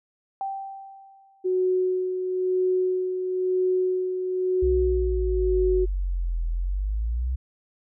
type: tone with exponential decay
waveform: sine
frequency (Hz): 781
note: G5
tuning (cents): -7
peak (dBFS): -25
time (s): 0.41-1.66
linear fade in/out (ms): 1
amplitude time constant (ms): 270
type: tone with tremolo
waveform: sine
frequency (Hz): 369.1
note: F#4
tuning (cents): -4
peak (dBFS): -19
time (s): 1.44-5.86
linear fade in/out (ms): 20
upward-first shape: sine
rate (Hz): 1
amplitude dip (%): 50
type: exponential two-way sweep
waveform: sine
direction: down then up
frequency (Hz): 65.2 to 41 to 65.2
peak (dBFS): -23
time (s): 4.62-7.36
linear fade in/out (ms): 10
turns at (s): 6.47
effects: none